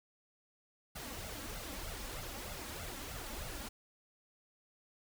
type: noise with flanger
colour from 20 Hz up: pink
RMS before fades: -44 dBFS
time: 0.95-3.69 s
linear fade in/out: 10 ms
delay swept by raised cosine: 1.4 to 3.7 ms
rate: 3.2 Hz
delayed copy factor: +0.75
effects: none